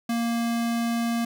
square tone, 233.1 Hz, A#3, in tune, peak -24 dBFS, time 0.09-1.25 s, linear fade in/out 5 ms, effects none

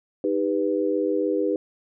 sine chord, Eb augmented, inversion none, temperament equal with one note detuned, 311.1 / 397.7 / 493.9 Hz, Eb4 / G4 / B4, 0 / +25 / 0 cents, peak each -25 dBFS, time 0.24-1.56 s, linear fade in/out 2 ms, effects none

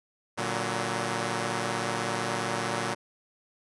5% pulse chord, Bb augmented, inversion none, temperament equal with one note detuned, 116.54 / 146.83 / 187.47 Hz, Bb2 / D3 / F#3, 0 / 0 / +23 cents, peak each -20 / -24 / -21 dBFS, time 0.37-2.95 s, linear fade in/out 20 ms, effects resampled to 24000 Hz

